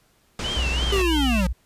pink low-pass noise, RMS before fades -30 dBFS, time 0.39-1.02 s, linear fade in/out 2 ms, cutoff 7600 Hz, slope 24 dB/octave
sine tone with vibrato, 2911 Hz, F#7, 29 cents flat, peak -26 dBFS, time 0.44-1.41 s, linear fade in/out 5 ms, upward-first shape sine, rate 3 Hz, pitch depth 160 cents each way
sine tone with pitch glide, 62.7 to 59.25 Hz, B1 to A#1, +27 to +29 cents, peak -22 dBFS, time 0.56-1.53 s, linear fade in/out 10 ms, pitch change -98 cents, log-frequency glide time 0.68-0.99 s
square linear sweep, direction down, 406.4 to 172.7 Hz, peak -21 dBFS, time 0.92-1.47 s, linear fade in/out 5 ms
effects pink hiss -62 dBFS RMS until 1.65 s + resampled to 32000 Hz

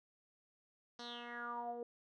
10% pulse tone with low-pass filter sweep, 239.2 Hz, A#3, 45 cents sharp, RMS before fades -45 dBFS, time 0.99-1.83 s, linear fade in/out 2 ms, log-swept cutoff 4900 to 490 Hz, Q 7.2, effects none

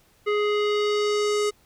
square tone with low-pass filter sweep, 417.1 Hz, G#4, 7 cents sharp, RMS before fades -23 dBFS, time 0.26-1.51 s, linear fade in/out 20 ms, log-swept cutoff 2300 to 8200 Hz, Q 1.5, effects pink hiss -60 dBFS RMS until 1.65 s

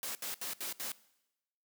white noise bursts, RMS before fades -39 dBFS, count 5, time 0.03-0.918 s, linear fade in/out 0 ms, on 120 ms, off 72 ms, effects noise-tail reverb RT60 0.9 s tail -20 dB re dry + high-pass 200 Hz 12 dB/octave

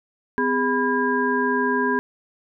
sine tone cluster, 254.6 / 408.1 / 989 / 1620 Hz, C4 / G#4 / B5 / G#6, -47 / -30 / +2 / -43 cents, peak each -24 dBFS, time 0.38-1.99 s, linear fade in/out 0 ms, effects none

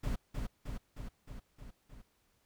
brown noise with echo, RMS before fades -34 dBFS, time 0.03-0.16 s, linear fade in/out 10 ms, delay 310 ms, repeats 6, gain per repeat -3 dB, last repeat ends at 2.02 s, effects pink hiss -74 dBFS RMS until 2.45 s

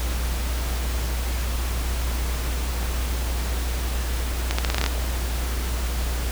accelerating click train, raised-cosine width 0.2 ms, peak -5 dBFS, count 9, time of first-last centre 4.51-4.863 s, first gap 75 ms, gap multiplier 0.84, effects added 60 Hz sine -23 dBFS peak until 6.31 s + pink hiss -32 dBFS RMS until 6.31 s

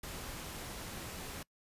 pink noise, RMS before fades -44 dBFS, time 0.03-1.43 s, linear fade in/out 5 ms, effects noise-tail reverb RT60 0.1 s tail -24 dB re dry + resampled to 32000 Hz

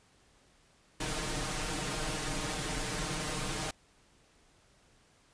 pink noise with comb filter, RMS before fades -35 dBFS, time 1-3.71 s, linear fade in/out 5 ms, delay 6.5 ms, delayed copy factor +1, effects pink hiss -65 dBFS RMS until 5.33 s + resampled to 22050 Hz

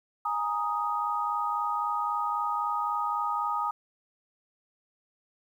sine chord, Ab suspended second, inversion none, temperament just, 830.6 / 934.4 / 1245.9 Hz, Ab5 / Bb5 / Eb6, 0 / +4 / +2 cents, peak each -33 / -32 / -29 dBFS, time 0.25-3.71 s, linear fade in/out 5 ms, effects 10-bit

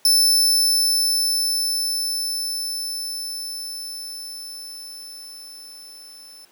sawtooth tone with level ramp, 5280 Hz, E8, 2 cents sharp, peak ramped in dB -10 to -39 dBFS, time 0.05-6.45 s, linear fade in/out 2 ms, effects pink hiss -55 dBFS RMS until 6.51 s + high-pass 300 Hz 12 dB/octave

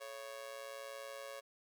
sawtooth tone with amplitude modulation, 554.4 Hz, C#5, in tune, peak -38 dBFS, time 0-1.41 s, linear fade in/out 20 ms, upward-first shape sine, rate 121 Hz, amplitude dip 80%, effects none

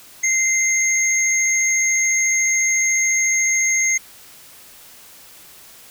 sine tone pair together, 2078 / 6465 Hz, C7 / G#8, -12 / -48 cents, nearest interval octave + minor sixth, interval 1964 cents, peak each -17 dBFS, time 0.23-3.98 s, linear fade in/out 10 ms, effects tanh soft clip ceiling -9 dBFS + white hiss -44 dBFS RMS until 5.9 s

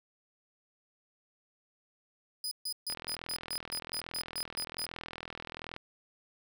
sawtooth tone bursts, 4978 Hz, D#8, in tune, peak -31 dBFS, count 12, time 2.44-4.856 s, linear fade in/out 2 ms, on 73 ms, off 140 ms
click train, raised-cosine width 0.3 ms, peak -24 dBFS, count 119, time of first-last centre 2.9-5.764 s, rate 41.2 Hz
effects none

